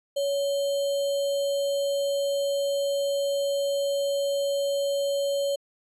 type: tone with sample-and-hold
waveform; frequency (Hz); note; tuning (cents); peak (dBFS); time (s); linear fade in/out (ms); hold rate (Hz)
sine; 561; C#5; +21; -23; 0.16-5.56; 10; 3675
effects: low-pass 12000 Hz 12 dB/octave